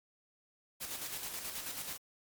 white noise with tremolo, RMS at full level -40 dBFS, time 0.8-1.98 s, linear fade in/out 20 ms, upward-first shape square, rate 9.3 Hz, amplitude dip 40%, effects MP3 96 kbps

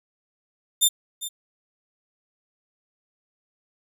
15% pulse tone with echo, 3591 Hz, A7, 35 cents sharp, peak -8 dBFS, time 0.81-0.89 s, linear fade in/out 20 ms, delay 400 ms, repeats 1, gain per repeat -14 dB, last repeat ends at 1.29 s, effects none

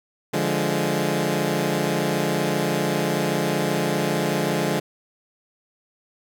15% pulse chord, D diminished, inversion none, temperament equal, 146.83 / 174.61 / 207.7 Hz, D3 / F3 / Ab3, 0 / 0 / 0 cents, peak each -19 dBFS, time 0.33-4.8 s, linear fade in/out 10 ms, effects none

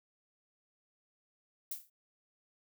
violet noise with exponential decay, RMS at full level -35 dBFS, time 1.71-1.9 s, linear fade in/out 5 ms, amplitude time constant 41 ms, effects none

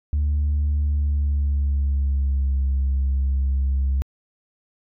sine tone with pitch glide, 73.42 to 67.33 Hz, D2 to C#2, 0 to -50 cents, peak -16 dBFS, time 0.13-4.02 s, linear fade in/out 0 ms, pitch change -150 cents, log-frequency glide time 0.81-2.58 s, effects tanh soft clip ceiling -16 dBFS

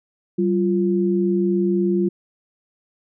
sine tone pair together, 191.9 / 348.3 Hz, G3 / F4, -37 / -5 cents, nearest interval minor seventh, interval 1032 cents, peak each -19 dBFS, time 0.38-2.09 s, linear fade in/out 10 ms, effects none

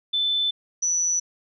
sine tone pair in turn, 3520 / 5934 Hz, A7 / F#8, 0 / +4 cents, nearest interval major sixth, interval 904 cents, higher second, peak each -20 dBFS, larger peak neither, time 0.13-0.51 / 0.82-1.2 s, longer neither, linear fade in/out 10 ms, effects none

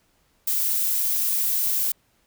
violet noise, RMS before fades -23 dBFS, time 0.47-1.92 s, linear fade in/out 5 ms, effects pink hiss -65 dBFS RMS until 2.26 s

